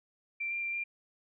sine tone with pitch steps, 2353 / 2382 / 2365 / 2388 Hz, D7 / D7 / D7 / D7, +3 / +24 / +12 / +28 cents, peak -32 dBFS, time 0.4-0.84 s, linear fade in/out 10 ms, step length 110 ms, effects none

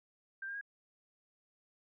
sine tone with pitch steps, 1574 / 1606.1 / 1638.9 Hz, G6 / G6 / G#6, +7 / +42 / -23 cents, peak -39 dBFS, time 0.42-0.612 s, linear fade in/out 5 ms, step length 64 ms, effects none

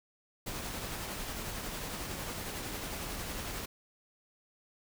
pink noise with tremolo, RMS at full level -38 dBFS, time 0.46-3.66 s, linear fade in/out 10 ms, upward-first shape triangle, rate 11 Hz, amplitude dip 30%, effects none

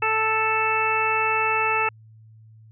harmonic tone, 440 Hz, A4, in tune, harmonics 1 / 2 / 3 / 4 / 5 / 6, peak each -29 / -25 / -25 / -31 / -30 / -24 dBFS, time 0.02-1.89 s, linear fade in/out 5 ms, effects added 110 Hz sine -46 dBFS peak until 2.71 s

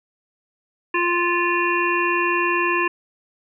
harmonic tone with a mistuned harmonic, 349 Hz, F4, 1 cent flat, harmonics 1 / 3 / 5 / 7 / 8, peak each -23 / -22 / -24 / -27 / -26 dBFS, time 0.94-2.88 s, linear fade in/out 5 ms, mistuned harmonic 8, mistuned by -38 cents, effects none

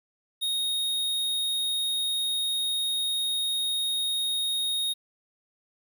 square tone, 3729 Hz, A#7, in tune, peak -26 dBFS, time 0.41-4.94 s, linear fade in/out 20 ms, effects 10-bit

